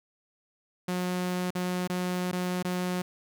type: tone with dropouts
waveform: sawtooth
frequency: 180.7 Hz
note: F#3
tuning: 41 cents flat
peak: -24 dBFS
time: 0.88-3.02 s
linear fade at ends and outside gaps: 5 ms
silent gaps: 1.506-1.551 / 1.875-1.897 / 2.316-2.327 / 2.627-2.647 s
effects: none